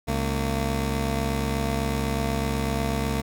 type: tone pair together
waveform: 15% pulse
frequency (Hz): 68.1 / 227.6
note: C#2 / A#3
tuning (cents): -30 / -41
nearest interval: octave + major sixth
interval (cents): 2089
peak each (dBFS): -19 / -22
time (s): 0.07-3.22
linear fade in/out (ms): 20
effects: none